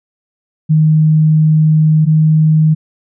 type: tone pair in turn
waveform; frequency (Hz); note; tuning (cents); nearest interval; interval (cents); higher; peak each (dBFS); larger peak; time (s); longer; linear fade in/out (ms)
sine; 155.7 / 156.25; D#3 / D#3; +2 / +8; unison; 6; second; -6; neither; 0.69-2.06 / 2.06-2.75; first; 20
effects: none